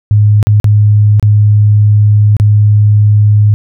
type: tone with dropouts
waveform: sine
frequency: 104.8 Hz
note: G#2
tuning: 16 cents sharp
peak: -3 dBFS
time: 0.11-3.54 s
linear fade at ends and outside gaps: 0 ms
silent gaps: 0.428-0.47 / 0.6-0.643 / 1.197-1.227 / 2.367-2.399 s
effects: none